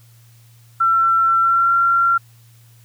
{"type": "tone with pitch glide", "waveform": "sine", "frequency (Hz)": [1348, 1372.4], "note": ["E6", "F6"], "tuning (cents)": [38, -31], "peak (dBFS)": -12, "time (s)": [0.8, 2.18], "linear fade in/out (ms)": 10, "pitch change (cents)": 31, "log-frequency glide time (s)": [1.37, 1.73], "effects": ["added 116 Hz sine -46 dBFS peak until 2.84 s", "white hiss -55 dBFS RMS until 2.84 s"]}